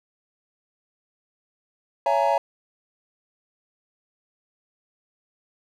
triangle chord, A# half-diminished seventh, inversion first, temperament just, 559.4 / 671.3 / 839.1 / 932.3 Hz, C#5 / E5 / G#5 / A#5, +16 / +31 / +18 / 0 cents, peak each -22 dBFS, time 2.06-2.38 s, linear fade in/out 2 ms, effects none

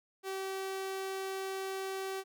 sawtooth tone, 384.3 Hz, G4, 34 cents flat, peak -32 dBFS, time 0.23-2.24 s, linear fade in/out 50 ms, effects none

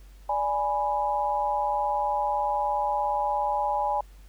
sine chord, G# diminished, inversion second, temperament equal, 587.3 / 830.6 / 987.8 Hz, D5 / G#5 / B5, 0 / 0 / 0 cents, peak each -31 / -25 / -30 dBFS, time 0.29-4.01 s, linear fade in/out 5 ms, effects added 48 Hz sine -46 dBFS peak until 4.28 s + pink hiss -60 dBFS RMS until 4.28 s

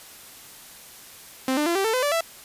sawtooth tone with pitch steps, 261.6 / 298.8 / 341.2 / 389.7 / 445.1 / 508.3 / 580.5 / 663 Hz, C4 / D4 / F4 / G4 / A4 / B4 / D5 / E5, 0 / +30 / -40 / -10 / +20 / +50 / -20 / +10 cents, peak -17 dBFS, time 1.48-2.208 s, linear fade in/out 2 ms, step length 91 ms, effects white hiss -45 dBFS RMS until 2.44 s + resampled to 32000 Hz

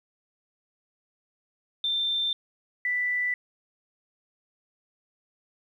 sine tone pair in turn, 3573 / 1978.8 Hz, A7 / B6, +26 / +3 cents, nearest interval minor seventh, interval 1023 cents, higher first, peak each -24 dBFS, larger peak neither, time 1.84-2.33 / 2.85-3.34 s, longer neither, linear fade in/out 2 ms, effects 10-bit

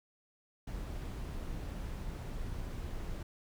brown noise, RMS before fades -40 dBFS, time 0.67-3.23 s, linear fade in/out 5 ms, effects none

